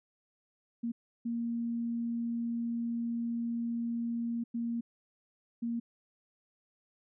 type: tone bursts at uneven times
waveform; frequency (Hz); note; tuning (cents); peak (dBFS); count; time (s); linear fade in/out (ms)
sine; 233.8; A#3; +5; -31; 4; 0.83-0.92 / 1.25-4.44 / 4.54-4.81 / 5.62-5.8; 10
effects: none